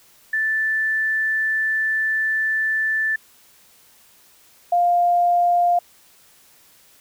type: tone pair in turn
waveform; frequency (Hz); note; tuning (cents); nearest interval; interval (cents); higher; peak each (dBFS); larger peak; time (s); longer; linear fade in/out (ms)
sine; 1760 / 701.3; A6 / F5; 0 / +7; octave + major third; 1593; first; -18 / -14; second; 0.33-3.16 / 4.72-5.79; first; 5
effects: white hiss -53 dBFS RMS until 7 s